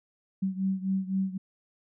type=beating tone pair; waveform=sine; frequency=190 / 193.9 Hz; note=F#3 / G3; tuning=+46 / -19 cents; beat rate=3.9 Hz; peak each=-28 / -31 dBFS; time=0.42-1.38 s; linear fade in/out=10 ms; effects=none